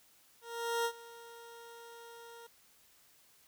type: tone with ADSR envelope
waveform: 20% pulse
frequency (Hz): 466.2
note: A#4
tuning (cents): 0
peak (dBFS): -25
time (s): 0.41-2.47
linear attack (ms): 440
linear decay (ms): 70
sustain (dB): -20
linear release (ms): 7
effects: white hiss -65 dBFS RMS until 3.47 s